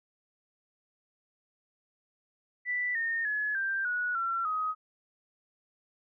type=tone with pitch steps; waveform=sine; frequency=1975.5 / 1832.6 / 1700 / 1577 / 1463 / 1357.1 / 1258.9 Hz; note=B6 / A#6 / G#6 / G6 / F#6 / E6 / D#6; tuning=0 / -30 / +40 / +10 / -20 / +50 / +20 cents; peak=-28 dBFS; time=2.65-4.75 s; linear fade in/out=50 ms; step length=300 ms; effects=none